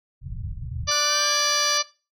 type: low-pass noise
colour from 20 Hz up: white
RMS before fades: -32 dBFS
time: 0.21-0.91 s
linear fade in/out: 50 ms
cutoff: 140 Hz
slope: 48 dB/octave
type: harmonic tone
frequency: 587.3 Hz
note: D5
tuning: in tune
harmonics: 1 / 2 / 3 / 4 / 5 / 6 / 7 / 8 / 9 / 10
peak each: -31 / -27 / -33 / -33 / -33 / -31 / -32 / -25 / -37 / -25 dBFS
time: 0.87-1.83 s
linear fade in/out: 20 ms
type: tone with pitch glide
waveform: sawtooth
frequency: 1476 to 1685.7 Hz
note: F#6 to G#6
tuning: -5 to +25 cents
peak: -28 dBFS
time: 0.91-1.78 s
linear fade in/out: 5 ms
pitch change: +230 cents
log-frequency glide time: 1.04-1.39 s
effects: noise-tail reverb RT60 0.3 s tail -18 dB re dry